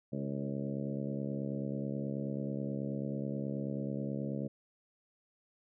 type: harmonic tone with a mistuned harmonic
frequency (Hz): 69.3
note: C#2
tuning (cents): 0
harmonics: 2 / 3 / 4 / 5 / 6 / 7 / 8 / 9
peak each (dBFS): -39 / -38 / -42 / -46 / -49 / -47 / -45 / -51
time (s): 0.12-4.48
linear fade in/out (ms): 10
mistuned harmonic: 7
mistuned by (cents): -16
effects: none